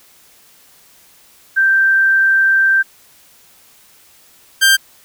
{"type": "tone pair in turn", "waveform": ["sine", "sawtooth"], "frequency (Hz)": [1568, 1574.9], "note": ["G6", "G6"], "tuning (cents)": [0, 8], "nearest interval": "unison", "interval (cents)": 8, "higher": "second", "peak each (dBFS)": [-9, -4], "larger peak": "second", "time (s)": [[1.56, 2.83], [4.61, 4.77]], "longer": "first", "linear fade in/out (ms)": 20, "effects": ["white hiss -48 dBFS RMS until 5.04 s"]}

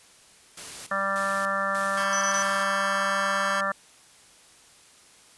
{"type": "noise with tremolo", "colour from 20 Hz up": "white", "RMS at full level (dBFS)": -39, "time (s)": [0.57, 2.78], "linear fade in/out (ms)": 5, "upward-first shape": "square", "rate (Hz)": 1.7, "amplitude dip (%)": 80}
{"type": "harmonic tone", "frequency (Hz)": 196, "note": "G3", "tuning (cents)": 0, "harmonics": [1, 3, 4, 5, 6, 7, 8, 9], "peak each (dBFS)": [-38, -31, -39, -38, -29, -30, -39, -30], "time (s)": [0.91, 3.72], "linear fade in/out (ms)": 5}
{"type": "chord", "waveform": "sawtooth", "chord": "C# half-diminished seventh", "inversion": "third", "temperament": "just", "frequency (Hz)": [997.9, 1108.7, 1330.5, 1596.6], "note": ["B5", "C#6", "E6", "G6"], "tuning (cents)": [18, 0, 16, 31], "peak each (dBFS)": [-33, -32, -34, -29], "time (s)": [1.97, 3.61], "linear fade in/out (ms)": 5}
{"type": "tone bursts", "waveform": "sine", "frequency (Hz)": 5970, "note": "F#8", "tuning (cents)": 15, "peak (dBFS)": -27, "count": 3, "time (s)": [2.13, 2.423], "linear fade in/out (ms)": 0, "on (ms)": 81, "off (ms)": 25}
{"effects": ["white hiss -54 dBFS RMS until 5.37 s", "resampled to 24000 Hz"]}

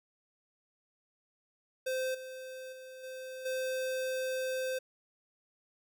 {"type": "tone with level steps", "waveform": "square", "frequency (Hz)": 518, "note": "C5", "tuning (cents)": -17, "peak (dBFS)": [-32, -43, -47, -42, -33], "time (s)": [1.86, 4.79], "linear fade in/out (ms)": 10, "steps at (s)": [2.14, 2.72, 3.03, 3.45], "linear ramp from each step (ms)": 10, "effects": []}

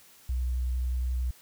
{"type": "tone with vibrato", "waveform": "sine", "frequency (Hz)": 62.4, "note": "B1", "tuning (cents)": 19, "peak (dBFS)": -26, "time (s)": [0.29, 1.31], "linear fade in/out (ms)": 5, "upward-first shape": "square", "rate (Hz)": 11, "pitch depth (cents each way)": 9, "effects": ["white hiss -56 dBFS RMS until 1.41 s"]}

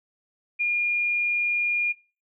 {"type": "tone", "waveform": "sine", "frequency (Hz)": 2420, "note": "D#7", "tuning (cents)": -49, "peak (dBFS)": -21, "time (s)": [0.59, 1.93], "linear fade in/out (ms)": 20, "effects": ["noise-tail reverb RT60 0.3 s tail -19 dB re dry"]}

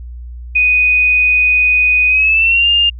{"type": "tone with pitch glide", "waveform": "sine", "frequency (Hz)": [2489, 2810], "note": ["D#7", "F7"], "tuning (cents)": [0, 10], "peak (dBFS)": -8, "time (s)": [0.55, 2.9], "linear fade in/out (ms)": 10, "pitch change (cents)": 210, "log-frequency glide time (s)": [2.08, 2.68], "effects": ["added 60 Hz sine -26 dBFS peak until 2.99 s"]}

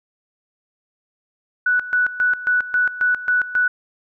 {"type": "tone with tremolo", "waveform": "sine", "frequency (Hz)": 1480, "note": "F#6", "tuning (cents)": 0, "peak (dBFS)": -14, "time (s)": [1.66, 3.68], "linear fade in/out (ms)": 5, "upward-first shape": "square", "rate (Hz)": 3.7, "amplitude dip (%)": 80, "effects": []}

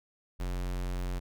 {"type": "tone", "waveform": "square", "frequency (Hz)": 44.92, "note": "F1", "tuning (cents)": 50, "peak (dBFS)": -32, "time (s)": [0.39, 1.2], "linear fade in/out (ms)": 20, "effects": []}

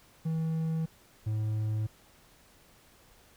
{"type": "tone pair in turn", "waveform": "triangle", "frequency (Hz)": [161.1, 108.08], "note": ["E3", "A2"], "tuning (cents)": [-39, -30], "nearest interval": "perfect fifth", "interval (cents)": 691, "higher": "first", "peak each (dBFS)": -26, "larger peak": "neither", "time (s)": [[0.25, 0.86], [1.26, 1.87]], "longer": "neither", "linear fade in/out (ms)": 10, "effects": ["pink hiss -60 dBFS RMS until 3.36 s"]}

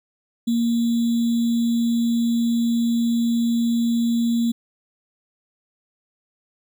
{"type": "tone with sample-and-hold", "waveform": "sine", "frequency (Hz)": 233.3, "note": "A#3", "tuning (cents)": 2, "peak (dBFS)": -17, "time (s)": [0.47, 4.52], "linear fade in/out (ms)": 10, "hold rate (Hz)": 3675, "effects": []}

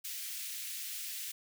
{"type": "high-pass noise", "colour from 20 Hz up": "white", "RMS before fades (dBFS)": -41, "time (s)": [0.04, 1.32], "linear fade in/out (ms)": 10, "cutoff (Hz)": 2000, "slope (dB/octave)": 24, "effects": []}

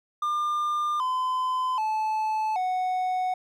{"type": "tone with pitch steps", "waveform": "triangle", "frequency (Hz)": [1200, 1020.8, 868.4, 738.7], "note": ["D6", "C6", "A5", "F#5"], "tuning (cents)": [37, -43, -23, -3], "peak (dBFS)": -22, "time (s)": [0.22, 3.34], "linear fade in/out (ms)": 5, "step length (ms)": 780, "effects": []}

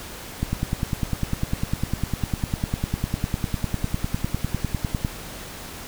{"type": "click train", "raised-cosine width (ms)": 5, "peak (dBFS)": -10, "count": 47, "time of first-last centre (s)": [0.43, 5.048], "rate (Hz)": 9.96, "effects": ["pink hiss -37 dBFS RMS until 5.87 s"]}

